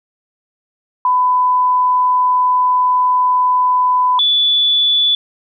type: tone pair in turn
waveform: sine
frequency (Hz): 1001 / 3456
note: B5 / A7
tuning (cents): +23 / -32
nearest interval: octave + major sixth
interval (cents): 2145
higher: second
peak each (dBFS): -10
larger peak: neither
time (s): 1.05-4.19 / 4.19-5.15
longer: first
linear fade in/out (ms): 2
effects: none